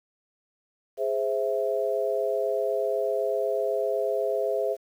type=chord; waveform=sine; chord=Ab augmented; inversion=none; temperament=equal; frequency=415.3 / 523.3 / 659.3 Hz; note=Ab4 / C5 / E5; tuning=0 / 0 / 0 cents; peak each=-28 dBFS; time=0.97-4.77 s; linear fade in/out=50 ms; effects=9-bit